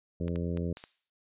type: harmonic tone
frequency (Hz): 85.8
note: F2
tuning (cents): -30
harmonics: 1 / 2 / 3 / 4 / 5 / 6 / 7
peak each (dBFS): -34 / -33 / -39 / -41 / -40 / -43 / -48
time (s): 0.2-0.73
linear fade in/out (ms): 5
type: clicks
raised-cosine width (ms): 0.3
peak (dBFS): -28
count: 5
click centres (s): 0.281 / 0.359 / 0.573 / 0.771 / 0.839
type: noise with exponential decay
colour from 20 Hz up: violet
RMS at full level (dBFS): -35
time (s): 0.77-1.1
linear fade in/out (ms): 1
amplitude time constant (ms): 71
effects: resampled to 8000 Hz